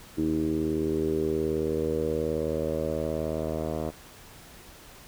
10% pulse tone with low-pass filter sweep, 78.8 Hz, D#2, 23 cents sharp, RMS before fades -28 dBFS, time 0.17-3.91 s, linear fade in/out 20 ms, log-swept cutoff 320 to 720 Hz, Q 5.1, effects pink hiss -49 dBFS RMS until 5.07 s

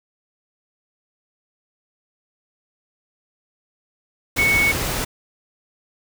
sine tone in noise, 2217 Hz, C#7, in tune, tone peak -15 dBFS, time 4.38-4.72 s, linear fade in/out 10 ms, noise pink, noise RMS -24 dBFS, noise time 4.36-5.05 s, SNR +6 dB, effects none

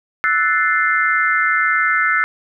sine chord, F# half-diminished seventh, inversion third, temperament equal, 1318.5 / 1480 / 1760 / 2093 Hz, E6 / F#6 / A6 / C7, 0 / 0 / 0 / 0 cents, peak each -19 dBFS, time 0.24-2.24 s, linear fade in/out 0 ms, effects none

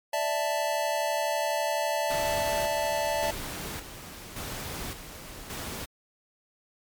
square chord, D suspended second, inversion none, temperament equal, 587.3 / 659.3 / 880 Hz, D5 / E5 / A5, 0 / 0 / 0 cents, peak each -31 dBFS, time 0.13-3.31 s, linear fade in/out 5 ms
pink noise with tremolo, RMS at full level -36 dBFS, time 2.09-5.86 s, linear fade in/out 20 ms, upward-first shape square, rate 0.88 Hz, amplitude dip 55%
effects MP3 96 kbps

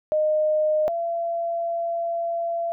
sine tone pair in turn, 615 / 677.8 Hz, D#5 / E5, -20 / +48 cents, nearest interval major second, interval 168 cents, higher second, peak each -18 / -23 dBFS, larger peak first, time 0.12-0.88 / 0.88-2.72 s, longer second, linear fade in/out 0 ms, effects none

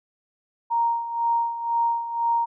sine tone with tremolo, 932.3 Hz, A#5, in tune, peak -18 dBFS, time 0.7-2.46 s, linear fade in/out 20 ms, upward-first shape sine, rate 2 Hz, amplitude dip 70%, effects none

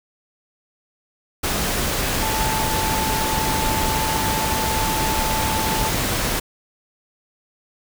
sine tone in noise, 879 Hz, A5, 2 cents flat, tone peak -24 dBFS, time 2.22-5.9 s, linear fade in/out 10 ms, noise pink, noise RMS -22 dBFS, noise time 1.43-6.4 s, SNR -5 dB, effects none

